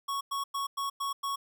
square tone bursts, 1108.7 Hz, C#6, in tune, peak -31 dBFS, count 6, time 0.08-1.36 s, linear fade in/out 10 ms, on 130 ms, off 100 ms, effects none

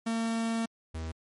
45% pulse tone pair in turn, 227.6 / 80.47 Hz, A#3 / E2, -41 / -41 cents, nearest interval octave + tritone, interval 1800 cents, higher first, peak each -28 / -34 dBFS, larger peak first, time 0.06-0.66 / 0.94-1.12 s, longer first, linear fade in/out 10 ms, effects MP3 48 kbps

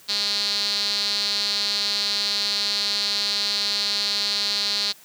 sawtooth tone with band-pass filter, 203.9 Hz, G#3, 32 cents flat, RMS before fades -24 dBFS, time 0.08-4.93 s, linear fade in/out 20 ms, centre 4300 Hz, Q 7.4, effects white hiss -50 dBFS RMS until 5.04 s + high-pass 80 Hz 12 dB/octave

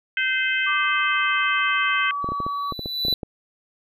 harmonic tone, 517 Hz, C5, 21 cents flat, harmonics 3 / 4 / 5 / 6, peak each -23 / -25 / -27 / -29 dBFS, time 0.17-2.11 s, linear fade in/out 2 ms
sine tone with pitch glide, 1174.7 to 1139.3 Hz, D6 to C#6, 0 to +47 cents, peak -24 dBFS, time 0.66-2.73 s, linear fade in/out 20 ms, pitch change -53 cents, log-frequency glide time 1.06-2.31 s
triangle tone with exponential growth, 3975 Hz, B7, 10 cents sharp, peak -16 dBFS, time 2.22-3.14 s, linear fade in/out 2 ms, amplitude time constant 200 ms
clicks, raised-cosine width 2 ms, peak -17 dBFS, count 12, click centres 2.244 / 2.289 / 2.32 / 2.403 / 2.465 / 2.723 / 2.793 / 2.859 / 3.051 / 3.083 / 3.127 / 3.232 s
effects none

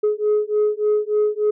sine beating tone pair, 420.2 / 423.6 Hz, G#4 / G#4, +20 / +34 cents, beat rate 3.4 Hz, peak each -18 dBFS, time 0.03-1.51 s, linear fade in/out 10 ms, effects tanh soft clip ceiling -12 dBFS

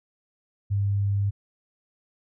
sine tone, 100.2 Hz, G2, 38 cents sharp, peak -21 dBFS, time 0.7-1.31 s, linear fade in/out 20 ms, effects none

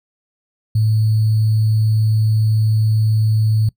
sine tone with sample-and-hold, 109.1 Hz, A2, 14 cents flat, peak -12 dBFS, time 0.75-3.69 s, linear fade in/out 5 ms, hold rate 4410 Hz, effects noise-tail reverb RT60 0.1 s tail -22 dB re dry

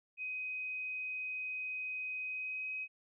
sine tone with pitch glide, 2514 to 2530 Hz, D#7 to D#7, +17 to +28 cents, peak -37 dBFS, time 0.17-2.88 s, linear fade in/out 50 ms, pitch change +11 cents, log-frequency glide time 2.24-2.72 s, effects none

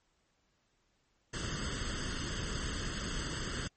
pink noise with comb filter, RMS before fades -37 dBFS, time 1.33-3.68 s, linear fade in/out 10 ms, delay 0.63 ms, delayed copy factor +0.75, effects pink hiss -75 dBFS RMS until 3.76 s + MP3 32 kbps

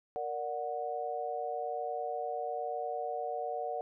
sine chord, Bb augmented, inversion none, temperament equal with one note detuned, 466.2 / 587.3 / 735.7 Hz, Bb4 / D5 / F#5, 0 / 0 / -10 cents, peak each -39 / -39 / -36 dBFS, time 0.16-3.81 s, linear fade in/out 0 ms, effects none

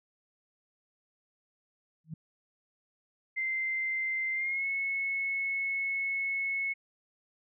sine tone with exponential growth, 158.9 Hz, D#3, 37 cents sharp, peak -33 dBFS, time 2.04-2.14 s, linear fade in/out 5 ms, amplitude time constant 20 ms
sine tone with pitch glide, 2082 to 2194 Hz, C7 to C#7, -9 to -18 cents, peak -29 dBFS, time 3.36-6.74 s, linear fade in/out 20 ms, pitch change +91 cents, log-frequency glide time 4.33-4.66 s
effects none

